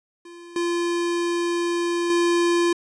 square tone with level steps, 344.7 Hz, F4, 23 cents flat, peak -40 / -22 / -18 dBFS, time 0.25-2.73 s, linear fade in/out 5 ms, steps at 0.56 / 2.1 s, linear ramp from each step 2 ms, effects resampled to 22050 Hz + 10-bit

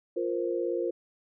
sine chord, F suspended fourth, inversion none, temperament equal, 349.2 / 466.2 / 523.3 Hz, F4 / Bb4 / C5, 0 / 0 / 0 cents, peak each -30 / -32 / -33 dBFS, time 0.16-0.91 s, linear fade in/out 10 ms, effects none

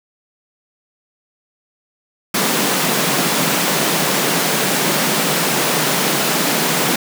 pink high-pass noise, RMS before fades -17 dBFS, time 2.34-6.96 s, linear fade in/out 5 ms, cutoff 140 Hz, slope 96 dB/octave, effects none

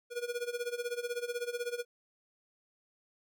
square tone with tremolo, 481.3 Hz, B4, 45 cents flat, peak -32 dBFS, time 0.1-1.85 s, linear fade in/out 50 ms, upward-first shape sine, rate 16 Hz, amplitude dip 85%, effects none

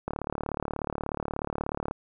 click train, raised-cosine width 1 ms, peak -16 dBFS, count 68, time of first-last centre 0.08-1.911 s, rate 36.6 Hz, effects none

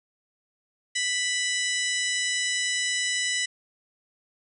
harmonic tone with a mistuned harmonic, 989 Hz, B5, 2 cents sharp, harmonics 2 / 3 / 4 / 5 / 6 / 7 / 8 / 9, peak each -28 / -31 / -34 / -35 / -36 / -38 / -33 / -38 dBFS, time 0.95-3.46 s, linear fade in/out 10 ms, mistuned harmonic 5, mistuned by +68 cents, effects none

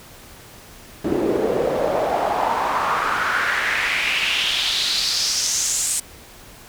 pink noise with band-pass filter sweep, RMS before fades -21 dBFS, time 1.04-6 s, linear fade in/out 5 ms, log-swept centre 330 to 8400 Hz, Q 3.5, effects pink hiss -43 dBFS RMS until 6.68 s

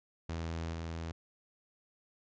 sawtooth tone with level steps, 82.41 Hz, E2, in tune, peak -32 / -34 dBFS, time 0.29-1.12 s, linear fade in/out 5 ms, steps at 0.72 s, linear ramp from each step 20 ms, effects resampled to 16000 Hz

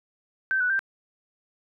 sine tone with pitch steps, 1550 / 1481 / 1571 Hz, G6 / F#6 / G6, -20 / +1 / +3 cents, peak -21 dBFS, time 0.51-0.792 s, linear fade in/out 0 ms, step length 94 ms, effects none

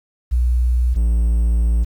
sine / triangle tone pair in turn, 60.9 / 57.33 Hz, B1 / A#1, -24 / -28 cents, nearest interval minor second, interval 104 cents, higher first, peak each -13 / -11 dBFS, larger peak second, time 0.31-0.95 / 0.95-1.85 s, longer second, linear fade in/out 20 ms, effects 8-bit

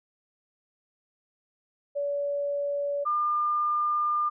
sine tone pair in turn, 571 / 1202.9 Hz, D5 / D6, -49 / +41 cents, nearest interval octave + minor second, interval 1290 cents, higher second, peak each -26 / -23 dBFS, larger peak second, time 1.95-3.05 / 3.05-4.3 s, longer second, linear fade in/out 20 ms, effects none

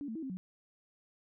sine tone with pitch steps, 286 / 223 / 323.1 / 265.8 / 184.4 Hz, D4 / A3 / E4 / C4 / F#3, -46 / +23 / -35 / +27 / -6 cents, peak -37 dBFS, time 0.01-0.37 s, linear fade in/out 0 ms, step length 72 ms, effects none

